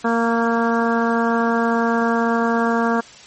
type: harmonic tone with a mistuned harmonic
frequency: 231.5 Hz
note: A#3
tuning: 12 cents flat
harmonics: 1 / 2 / 3 / 4 / 5 / 6 / 7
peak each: -19 / -22 / -24 / -25 / -26 / -27 / -27 dBFS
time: 0.04-3.01 s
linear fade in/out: 10 ms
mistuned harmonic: 5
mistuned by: -16 cents
effects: white hiss -42 dBFS RMS until 3.26 s + MP3 32 kbps